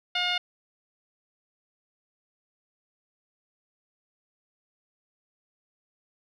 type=tone with low-pass filter; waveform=10% pulse; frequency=715 Hz; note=F5; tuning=41 cents sharp; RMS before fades=-27 dBFS; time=0.15-0.38 s; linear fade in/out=5 ms; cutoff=3400 Hz; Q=2.4; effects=none